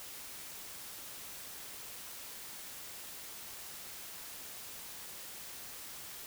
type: silence
effects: white hiss -47 dBFS RMS until 6.26 s